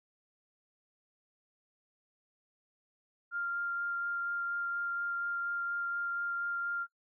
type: tone with vibrato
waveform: sine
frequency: 1395 Hz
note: F6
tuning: 2 cents flat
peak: -32 dBFS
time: 3.31-6.87 s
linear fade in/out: 50 ms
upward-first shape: sine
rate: 4.2 Hz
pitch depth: 8 cents each way
effects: noise-tail reverb RT60 0.1 s tail -21 dB re dry